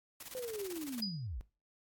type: noise with tremolo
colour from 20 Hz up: white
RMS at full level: -46 dBFS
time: 0.2-1.01 s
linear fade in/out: 5 ms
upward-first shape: square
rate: 18 Hz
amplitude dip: 70%
type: linear sweep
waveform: sine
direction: down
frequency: 519 to 41.6 Hz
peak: -38 dBFS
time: 0.35-1.41 s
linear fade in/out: 0 ms
type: tone with exponential decay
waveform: sine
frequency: 4925 Hz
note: D#8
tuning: 19 cents flat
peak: -31 dBFS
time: 1.02-1.27 s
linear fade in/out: 5 ms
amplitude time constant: 53 ms
effects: noise-tail reverb RT60 0.3 s tail -18 dB re dry + AAC 64 kbps